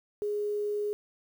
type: tone with quantisation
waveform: sine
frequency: 415.3 Hz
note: G#4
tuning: in tune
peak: -28 dBFS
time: 0.22-0.93 s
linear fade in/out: 0 ms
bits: 9
effects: none